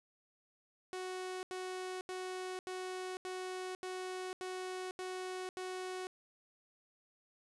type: tone bursts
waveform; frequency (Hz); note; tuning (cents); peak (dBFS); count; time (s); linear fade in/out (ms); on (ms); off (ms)
sawtooth; 370; F#4; 0; -36; 9; 0.93-6.07; 0; 500; 80
effects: resampled to 24000 Hz